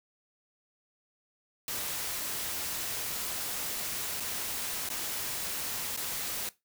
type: noise with dropouts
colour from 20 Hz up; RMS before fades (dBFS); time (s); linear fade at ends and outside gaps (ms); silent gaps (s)
white; -35; 1.68-6.49; 1; 4.2-4.204 / 4.889-4.901 / 5.963-5.974
effects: noise-tail reverb RT60 0.2 s tail -18 dB re dry